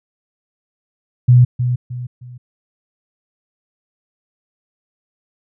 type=tone with echo; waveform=sine; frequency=123.7 Hz; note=B2; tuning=3 cents sharp; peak=-5 dBFS; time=1.28-1.45 s; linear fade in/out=10 ms; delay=310 ms; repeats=3; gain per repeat=-9 dB; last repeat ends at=2.38 s; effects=none